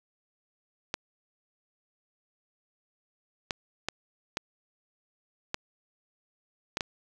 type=clicks; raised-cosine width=0.2 ms; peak=-12 dBFS; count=7; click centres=0.941 / 3.508 / 3.886 / 4.371 / 5.544 / 6.771 / 6.808 s; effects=none